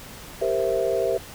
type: chord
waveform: sine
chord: C dominant seventh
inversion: second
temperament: equal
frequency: 392 / 466.2 / 523.3 / 659.3 Hz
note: G4 / Bb4 / C5 / E5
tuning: 0 / 0 / 0 / 0 cents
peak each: -26 dBFS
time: 0.41-1.18 s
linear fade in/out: 10 ms
effects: pink hiss -41 dBFS RMS until 1.34 s